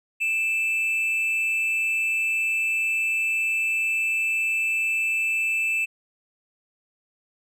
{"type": "tone pair together", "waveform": "triangle", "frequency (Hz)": [2395, 2637], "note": ["D7", "E7"], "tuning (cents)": [33, 0], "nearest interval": "major second", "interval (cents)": 167, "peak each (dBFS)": [-32, -20], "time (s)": [0.2, 5.86], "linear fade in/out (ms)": 20, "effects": []}